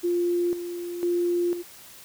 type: tone with tremolo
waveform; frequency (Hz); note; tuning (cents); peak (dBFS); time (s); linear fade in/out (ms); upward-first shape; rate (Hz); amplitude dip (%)
sine; 349.2; F4; 0; -21; 0.03-1.63; 20; square; 1; 65
effects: white hiss -47 dBFS RMS until 2.04 s